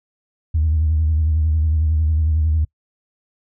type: tone with vibrato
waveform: sine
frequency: 78.3 Hz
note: D#2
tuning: 11 cents sharp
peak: -13 dBFS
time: 0.54-2.65 s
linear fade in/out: 10 ms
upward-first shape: sine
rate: 11 Hz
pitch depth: 64 cents each way
effects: noise-tail reverb RT60 0.1 s tail -26 dB re dry + tanh soft clip ceiling -10 dBFS